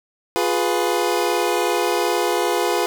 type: chord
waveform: 25% pulse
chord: F diminished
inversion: none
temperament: equal with one note detuned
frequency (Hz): 352.7 / 415.3 / 493.9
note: F4 / Ab4 / Cb5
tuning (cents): +17 / 0 / 0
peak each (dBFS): -18 / -19 / -19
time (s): 0.36-2.86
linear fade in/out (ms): 0
effects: none